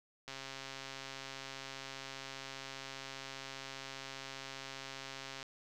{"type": "click train", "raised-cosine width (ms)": 0.2, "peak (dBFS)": -27, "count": 696, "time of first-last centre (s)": [0.28, 5.428], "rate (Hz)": 135, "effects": []}